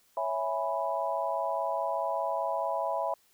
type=chord; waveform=sine; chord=C# minor seventh; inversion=none; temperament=equal; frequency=554.4 / 659.3 / 830.6 / 987.8 Hz; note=C#5 / E5 / G#5 / B5; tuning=0 / 0 / 0 / 0 cents; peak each=-35 / -32 / -35 / -33 dBFS; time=0.17-3.14 s; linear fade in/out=2 ms; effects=white hiss -66 dBFS RMS until 3.33 s